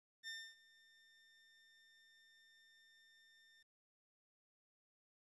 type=tone with ADSR envelope; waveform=20% pulse; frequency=1805 Hz; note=A6; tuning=44 cents sharp; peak=-40 dBFS; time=0.23-3.63 s; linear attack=49 ms; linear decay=270 ms; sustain=-22 dB; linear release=7 ms; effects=resampled to 24000 Hz + 13-bit